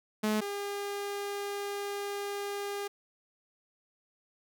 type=tone pair in turn; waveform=sawtooth; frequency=214 / 404 Hz; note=A3 / G#4; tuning=-48 / -48 cents; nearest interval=major seventh; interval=1100 cents; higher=second; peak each=-23 / -30 dBFS; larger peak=first; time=0.23-0.41 / 0.41-2.88 s; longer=second; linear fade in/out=10 ms; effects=none